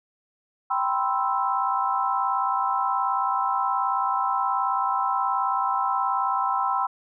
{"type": "chord", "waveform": "sine", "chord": "C major seventh", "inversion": "second", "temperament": "equal", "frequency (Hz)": [784, 987.8, 1046.5, 1318.5], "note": ["G5", "B5", "C6", "E6"], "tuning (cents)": [0, 0, 0, 0], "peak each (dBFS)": -27, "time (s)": [0.7, 6.87], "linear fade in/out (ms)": 10, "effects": []}